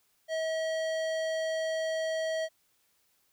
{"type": "tone with hard clipping", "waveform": "sine", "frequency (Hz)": 641, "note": "E5", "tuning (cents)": -49, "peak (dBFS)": -31, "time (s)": [0.28, 2.49], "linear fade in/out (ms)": 50, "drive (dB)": 16, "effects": ["white hiss -71 dBFS RMS until 3.32 s"]}